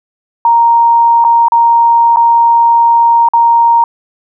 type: tone with dropouts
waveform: sine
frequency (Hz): 932.3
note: A#5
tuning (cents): 0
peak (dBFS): -4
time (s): 0.45-3.84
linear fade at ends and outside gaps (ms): 2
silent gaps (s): 1.242-1.248 / 1.484-1.52 / 2.161-2.169 / 3.287-3.335
effects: none